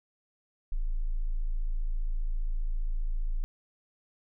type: tone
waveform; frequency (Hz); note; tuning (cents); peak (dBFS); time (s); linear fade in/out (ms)
sine; 27.5; A0; 0; -26; 0.72-3.44; 0
effects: none